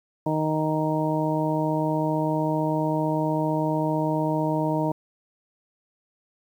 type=harmonic tone; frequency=155.56 Hz; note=D#3; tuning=in tune; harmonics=1 / 2 / 3 / 4 / 5 / 6; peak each=-27 / -26 / -33 / -28 / -37 / -29 dBFS; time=0.26-4.92 s; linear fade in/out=5 ms; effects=9-bit